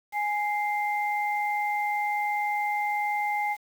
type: tone pair together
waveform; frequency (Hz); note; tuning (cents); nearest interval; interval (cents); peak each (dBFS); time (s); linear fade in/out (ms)
sine; 830.6 / 2093; G#5 / C7; 0 / 0; octave + major third; 1600; -26 / -30; 0.12-3.57; 50
effects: 8-bit

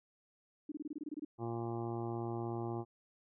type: tone bursts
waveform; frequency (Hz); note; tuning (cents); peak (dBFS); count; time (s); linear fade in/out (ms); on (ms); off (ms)
sine; 300; D4; +37; -38; 11; 0.69-1.249; 5; 29; 24
type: harmonic tone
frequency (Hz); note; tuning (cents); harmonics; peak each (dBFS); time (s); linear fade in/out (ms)
116.54; A#2; 0; 1 / 2 / 3 / 4 / 5 / 6 / 7 / 8 / 9 / 10; -41 / -45 / -40 / -52 / -55 / -49 / -47 / -57 / -53 / -57; 1.38-2.85; 50
effects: none

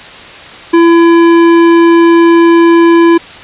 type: tone with hard clipping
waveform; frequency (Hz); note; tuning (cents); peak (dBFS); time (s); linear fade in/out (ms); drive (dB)
sine; 336.4; E4; +35; -4; 0.73-3.18; 10; 13
effects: white hiss -29 dBFS RMS until 3.43 s + resampled to 8000 Hz

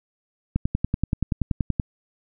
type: click train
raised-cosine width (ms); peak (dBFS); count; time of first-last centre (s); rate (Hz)
5; -9; 14; 0.56-1.798; 10.5
effects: none

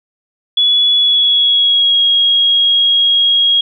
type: tone with pitch glide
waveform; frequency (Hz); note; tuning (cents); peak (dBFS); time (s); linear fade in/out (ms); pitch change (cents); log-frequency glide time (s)
sine; 3400 to 3286; G#7 to G#7; +40 to -19; -8; 0.57-3.61; 5; -59; 0.96-2.01
effects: none

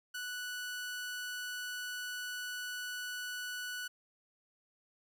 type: tone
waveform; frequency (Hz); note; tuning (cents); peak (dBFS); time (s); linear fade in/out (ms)
sawtooth; 1480; F#6; 0; -35; 0.14-3.88; 10
effects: none

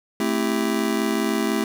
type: chord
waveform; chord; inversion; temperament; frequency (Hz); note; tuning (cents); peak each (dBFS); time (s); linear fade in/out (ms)
square; A minor seventh; none; just; 220 / 264 / 330 / 396; A3 / C4 / E4 / G4; 0 / +16 / +2 / +18; -25 / -28 / -27 / -28; 0.2-1.64; 2
effects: none

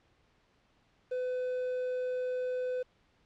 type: tone with quantisation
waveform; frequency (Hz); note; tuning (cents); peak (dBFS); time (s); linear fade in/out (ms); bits
triangle; 504; B4; +35; -29; 1.11-2.83; 10; 9
effects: pink hiss -69 dBFS RMS until 3.25 s + low-pass 4000 Hz 12 dB/octave

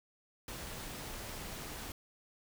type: noise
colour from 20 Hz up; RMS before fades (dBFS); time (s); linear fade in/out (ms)
pink; -44; 0.48-1.92; 2
effects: none

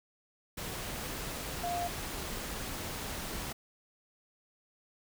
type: tone in noise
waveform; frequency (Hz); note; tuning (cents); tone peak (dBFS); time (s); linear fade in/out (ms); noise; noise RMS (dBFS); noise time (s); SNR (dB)
sine; 700; F5; +4; -32; 1.63-1.88; 10; pink; -39; 0.57-3.53; +4
effects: none

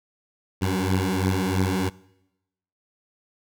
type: beating tone pair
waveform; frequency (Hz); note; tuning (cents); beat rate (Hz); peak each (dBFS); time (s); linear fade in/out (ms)
15% pulse; 92.5 / 95.5; F#2 / G2; 0 / -45; 3; -18; 0.61-1.9; 20
effects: noise-tail reverb RT60 0.9 s tail -22 dB re dry

